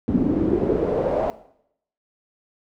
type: noise with band-pass filter sweep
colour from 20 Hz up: brown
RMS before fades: -21 dBFS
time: 0.08-1.3 s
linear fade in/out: 0 ms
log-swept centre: 240 to 650 Hz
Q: 4.3
effects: noise-tail reverb RT60 0.7 s tail -17 dB re dry